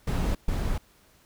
brown noise bursts at uneven times, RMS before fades -26 dBFS, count 2, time 0.07-0.35 / 0.48-0.78 s, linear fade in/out 5 ms, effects pink hiss -60 dBFS RMS until 1.25 s

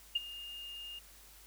sine tone with ADSR envelope, 2827 Hz, F7, 20 cents sharp, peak -26 dBFS, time 0.15-0.99 s, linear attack 9 ms, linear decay 24 ms, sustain -17 dB, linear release 4 ms, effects added 50 Hz sine -61 dBFS peak until 1.46 s + white hiss -58 dBFS RMS until 1.46 s

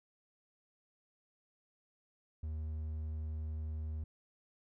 triangle tone, 77.78 Hz, D#2, in tune, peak -35 dBFS, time 2.43-4.04 s, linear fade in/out 5 ms, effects none

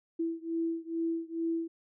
sine beating tone pair, 329.6 / 331.9 Hz, E4 / E4, 0 / +12 cents, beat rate 2.3 Hz, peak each -33 / -34 dBFS, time 0.19-1.68 s, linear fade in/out 10 ms, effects none

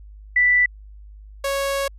sine / sawtooth tone pair in turn, 1975.5 / 552.8 Hz, B6 / C#5, 0 / -5 cents, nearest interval octave + minor seventh, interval 2205 cents, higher first, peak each -13 / -17 dBFS, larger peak first, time 0.36-0.66 / 1.44-1.88 s, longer second, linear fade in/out 5 ms, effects added 51 Hz sine -39 dBFS peak until 1.98 s + resampled to 32000 Hz

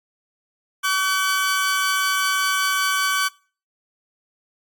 sawtooth tone pair together, 1140.2 / 1522 Hz, C#6 / F#6, +48 / +48 cents, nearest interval perfect fourth, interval 500 cents, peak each -18 dBFS, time 0.83-3.29 s, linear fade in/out 20 ms, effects noise-tail reverb RT60 0.4 s tail -23 dB re dry + AAC 64 kbps

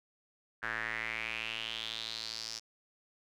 square tone with band-pass filter sweep, 56.2 Hz, A1, 37 cents sharp, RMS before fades -39 dBFS, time 0.62-2.6 s, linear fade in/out 20 ms, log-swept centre 1600 to 5400 Hz, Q 5.2, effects none

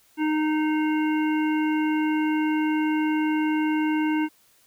harmonic tone, 308.4 Hz, D#4, 15 cents flat, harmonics 1 / 3 / 5 / 7 / 9, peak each -21 / -31 / -35 / -36 / -38 dBFS, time 0.17-4.29 s, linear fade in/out 50 ms, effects white hiss -60 dBFS RMS until 4.66 s

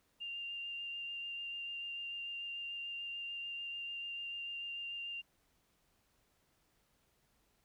sine tone with vibrato, 2790 Hz, F7, 2 cents flat, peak -40 dBFS, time 0.2-5.22 s, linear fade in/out 20 ms, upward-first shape triangle, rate 6.8 Hz, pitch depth 13 cents each way, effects pink hiss -75 dBFS RMS until 7.64 s

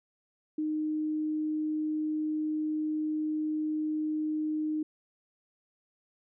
sine tone, 308 Hz, D#4, 17 cents flat, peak -28 dBFS, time 0.58-4.83 s, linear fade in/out 5 ms, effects none

